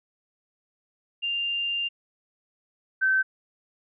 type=tone pair in turn; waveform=sine; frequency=2794 / 1541.6 Hz; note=F7 / G6; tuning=0 / -29 cents; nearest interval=minor seventh; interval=1029 cents; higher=first; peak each=-25 / -19 dBFS; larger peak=second; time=1.22-1.89 / 3.01-3.23 s; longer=first; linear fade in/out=20 ms; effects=none